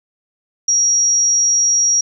sine tone, 5680 Hz, F8, 28 cents sharp, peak -11 dBFS, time 0.68-2.01 s, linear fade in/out 5 ms, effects 8-bit

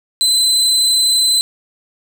30% pulse tone, 4042 Hz, B7, 39 cents sharp, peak -8 dBFS, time 0.21-1.41 s, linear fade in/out 0 ms, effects none

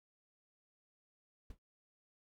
brown noise with exponential decay, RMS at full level -45 dBFS, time 1.5-1.59 s, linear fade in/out 5 ms, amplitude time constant 19 ms, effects none

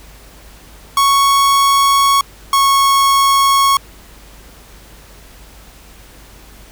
45% pulse tone pair in turn, 1108.7 / 1101 Hz, C#6 / C#6, 0 / -12 cents, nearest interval unison, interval 12 cents, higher first, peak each -9 dBFS, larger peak neither, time 0.97-2.21 / 2.53-3.77 s, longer neither, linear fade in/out 2 ms, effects added 50 Hz sine -41 dBFS peak until 6.71 s + pink hiss -42 dBFS RMS until 6.71 s

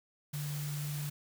sine tone in noise, 146.83 Hz, D3, in tune, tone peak -35 dBFS, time 0.33-1.1 s, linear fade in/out 10 ms, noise white, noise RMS -45 dBFS, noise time 0.33-1.1 s, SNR +7 dB, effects none

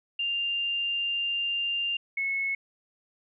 sine tone pair in turn, 2794 / 2192 Hz, F7 / C#7, 0 / -20 cents, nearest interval major third, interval 420 cents, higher first, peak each -26 dBFS, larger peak neither, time 0.19-1.97 / 2.17-2.55 s, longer first, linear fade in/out 5 ms, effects none

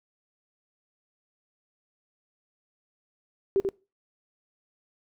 sine tone with echo, 390 Hz, G4, 9 cents flat, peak -19 dBFS, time 3.56-3.6 s, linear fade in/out 0 ms, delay 89 ms, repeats 1, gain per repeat -5 dB, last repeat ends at 3.689 s, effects noise-tail reverb RT60 0.3 s tail -22 dB re dry

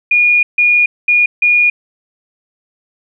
sine tone bursts at uneven times, 2438 Hz, D#7, 36 cents flat, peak -7 dBFS, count 4, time 0.11-0.43 / 0.58-0.86 / 1.08-1.26 / 1.42-1.7 s, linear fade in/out 5 ms, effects none

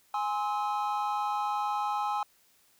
triangle chord, Ab augmented, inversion none, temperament equal with one note detuned, 830.6 / 1046.5 / 1292.9 Hz, Ab5 / C6 / E6, 0 / 0 / -34 cents, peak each -28 / -33 / -33 dBFS, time 0.14-2.23 s, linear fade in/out 2 ms, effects white hiss -65 dBFS RMS until 2.79 s

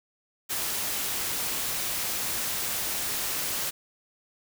white noise, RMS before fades -30 dBFS, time 0.49-3.71 s, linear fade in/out 20 ms, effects none

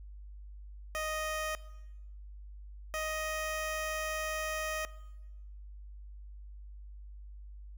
15% pulse tone pair in turn, 622.3 / 624.7 Hz, D#5 / D#5, 0 / +7 cents, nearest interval unison, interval 7 cents, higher second, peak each -27 dBFS, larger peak neither, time 0.95-1.55 / 2.94-4.85 s, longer second, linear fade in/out 0 ms, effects noise-tail reverb RT60 1.0 s tail -19 dB re dry + added 50 Hz sine -45 dBFS peak until 7.77 s

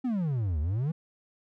triangle exponential two-way sweep, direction down then up, 266.4 to 71.8 to 170.1 Hz, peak -24 dBFS, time 0.04-0.92 s, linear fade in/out 10 ms, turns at 0.6 s, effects none

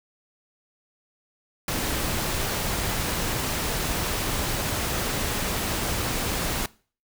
pink noise, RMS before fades -27 dBFS, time 1.68-6.66 s, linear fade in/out 2 ms, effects noise-tail reverb RT60 0.4 s tail -21 dB re dry

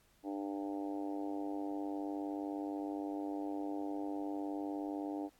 harmonic tone, 99.6 Hz, G2, 28 cents sharp, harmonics 3 / 4 / 5 / 6 / 7 / 8 / 9, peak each -38 / -48 / -49 / -51 / -48 / -49 / -55 dBFS, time 0.23-5.3 s, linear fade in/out 50 ms, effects pink hiss -70 dBFS RMS until 5.39 s + AAC 64 kbps

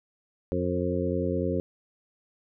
harmonic tone with a mistuned harmonic, 90 Hz, F#2, 47 cents flat, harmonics 1 / 2 / 3 / 4 / 5 / 6, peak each -32 / -32 / -32 / -32 / -32 / -32 dBFS, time 0.52-1.6 s, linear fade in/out 0 ms, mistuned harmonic 6, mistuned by -21 cents, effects none

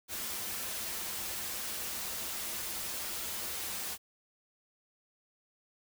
white noise with comb filter, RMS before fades -38 dBFS, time 0.08-3.98 s, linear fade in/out 50 ms, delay 7.1 ms, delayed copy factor -0.5, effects none

